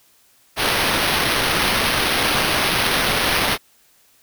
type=noise with sample-and-hold; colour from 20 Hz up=blue; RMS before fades=-19 dBFS; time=0.56-3.58 s; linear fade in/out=50 ms; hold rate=7350 Hz; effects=white hiss -56 dBFS RMS until 4.22 s